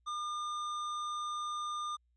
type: tone with hard clipping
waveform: sine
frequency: 1207 Hz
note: D6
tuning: 47 cents sharp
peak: -37 dBFS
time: 0.06-1.97 s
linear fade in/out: 20 ms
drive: 11 dB
effects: added 60 Hz sine -70 dBFS peak until 2.16 s + resampled to 22050 Hz